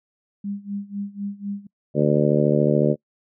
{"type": "tone with tremolo", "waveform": "sine", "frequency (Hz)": 201.3, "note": "G3", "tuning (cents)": 46, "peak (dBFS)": -24, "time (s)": [0.44, 1.67], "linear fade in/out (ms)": 5, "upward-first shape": "sine", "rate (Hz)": 4, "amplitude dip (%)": 90}
{"type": "harmonic tone", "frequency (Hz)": 73.9, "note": "D2", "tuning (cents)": 11, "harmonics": [2, 3, 4, 5, 6, 7, 8], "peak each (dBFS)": [-21, -22, -25, -23, -24, -25, -24], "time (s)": [1.94, 2.96], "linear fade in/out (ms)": 50}
{"effects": ["noise-tail reverb RT60 0.1 s tail -25 dB re dry"]}